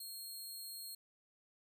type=tone; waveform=15% pulse; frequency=4251 Hz; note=C8; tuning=27 cents sharp; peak=-39 dBFS; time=0-0.95 s; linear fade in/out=5 ms; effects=none